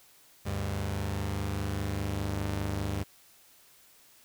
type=tone pair together; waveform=sawtooth; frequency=75.06 / 100 Hz; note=D2 / G2; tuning=+38 / +35 cents; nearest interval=perfect fourth; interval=497 cents; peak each=-31 / -28 dBFS; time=0.45-3.04 s; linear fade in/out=20 ms; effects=white hiss -59 dBFS RMS until 4.24 s